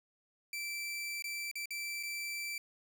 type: tone with dropouts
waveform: sawtooth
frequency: 2334 Hz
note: D7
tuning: 11 cents flat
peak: -34 dBFS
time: 0.53-2.58 s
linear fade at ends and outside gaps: 2 ms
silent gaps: 1.223-1.241 / 1.514-1.555 / 1.657-1.706 / 2.029-2.033 s
effects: none